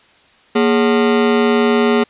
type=ring-modulated tone; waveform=40% pulse; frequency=325.7 Hz; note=E4; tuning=21 cents flat; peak=-7 dBFS; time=0.55-2.04 s; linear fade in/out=10 ms; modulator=90.6 Hz; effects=white hiss -50 dBFS RMS until 2.09 s + resampled to 8000 Hz